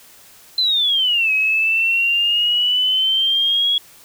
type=exponential two-way sweep; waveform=sine; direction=down then up; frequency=4109 to 2541 to 3345 Hz; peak=-14 dBFS; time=0.58-3.78 s; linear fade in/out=2 ms; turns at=1.32 s; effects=white hiss -46 dBFS RMS until 4.04 s